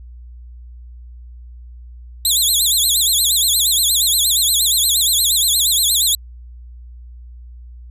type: tone with vibrato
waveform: 15% pulse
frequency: 3729 Hz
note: A#7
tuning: in tune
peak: -6 dBFS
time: 2.25-6.15 s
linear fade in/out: 2 ms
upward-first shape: sine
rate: 8.5 Hz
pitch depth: 210 cents each way
effects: added 60 Hz sine -34 dBFS peak until 7.9 s + resampled to 32000 Hz